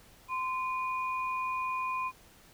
sine tone pair together, 1032 / 2452 Hz, C6 / D#7, -24 / -26 cents, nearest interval octave + minor third, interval 1498 cents, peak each -31 / -38 dBFS, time 0.28-2.12 s, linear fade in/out 50 ms, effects pink hiss -58 dBFS RMS until 2.53 s

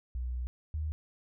sine tone pair in turn, 61.74 / 76.97 Hz, B1 / D#2, 0 / -18 cents, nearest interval major third, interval 382 cents, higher second, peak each -32 / -31 dBFS, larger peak second, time 0.15-0.47 / 0.74-0.92 s, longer first, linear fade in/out 0 ms, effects none

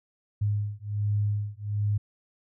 sine beating tone pair, 103 / 104.3 Hz, G#2 / G#2, -14 / +8 cents, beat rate 1.3 Hz, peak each -28 / -28 dBFS, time 0.41-1.98 s, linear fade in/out 10 ms, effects none

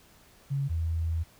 sine tone pair in turn, 138.9 / 81.97 Hz, C#3 / E2, +4 / -9 cents, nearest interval major sixth, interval 913 cents, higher first, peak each -26 dBFS, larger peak neither, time 0.5-0.69 / 0.69-1.24 s, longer second, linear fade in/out 20 ms, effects pink hiss -58 dBFS RMS until 1.39 s

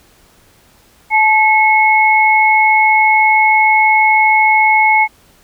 sine tone pair together, 866.3 / 2183 Hz, A5 / C#7, -27 / -27 cents, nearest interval octave + major third, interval 1600 cents, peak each -10 dBFS, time 1.1-5.08 s, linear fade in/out 50 ms, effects pink hiss -49 dBFS RMS until 5.43 s

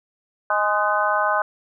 harmonic tone with a mistuned harmonic, 207.7 Hz, G#3, in tune, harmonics 3 / 4 / 5 / 6 / 7, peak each -24 / -24 / -24 / -24 / -24 dBFS, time 0.5-1.42 s, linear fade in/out 2 ms, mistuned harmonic 7, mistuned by +63 cents, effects none

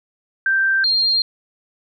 sine tone pair in turn, 1568 / 4203 Hz, G6 / C8, 0 / +7 cents, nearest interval octave + perfect fourth, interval 1707 cents, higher second, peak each -14 dBFS, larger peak neither, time 0.46-0.84 / 0.84-1.22 s, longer neither, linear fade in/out 2 ms, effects none

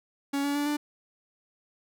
45% pulse tone with pitch steps, 280 / 284.9 / 289.9 / 294.9 Hz, C#4 / C#4 / D4 / D4, +18 / +48 / -22 / +7 cents, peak -26 dBFS, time 0.33-0.77 s, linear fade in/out 10 ms, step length 110 ms, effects none

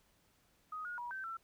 sine tone with pitch steps, 1252 / 1440 / 963 / 1549 / 1341 Hz, D#6 / F#6 / B5 / G6 / E6, +10 / -47 / -44 / -21 / +29 cents, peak -40 dBFS, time 0.72-1.37 s, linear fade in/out 5 ms, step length 130 ms, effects pink hiss -72 dBFS RMS until 1.43 s

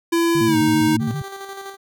square tone with pitch glide, 336.3 to 312 Hz, E4 to D#4, +35 to +5 cents, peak -16 dBFS, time 0.12-0.97 s, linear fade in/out 10 ms, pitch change -130 cents, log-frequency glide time 0.46-0.57 s
sine tone with vibrato, 130.81 Hz, C3, in tune, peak -23 dBFS, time 0.35-1.22 s, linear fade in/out 2 ms, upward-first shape square, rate 7.6 Hz, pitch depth 230 cents each way
sine tone, 225.9 Hz, A3, 46 cents sharp, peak -21 dBFS, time 0.41-1.11 s, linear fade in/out 0 ms
15% pulse tone with tremolo, 392 Hz, G4, in tune, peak -24 dBFS, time 0.99-1.77 s, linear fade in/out 50 ms, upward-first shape square, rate 12 Hz, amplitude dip 40%
effects none

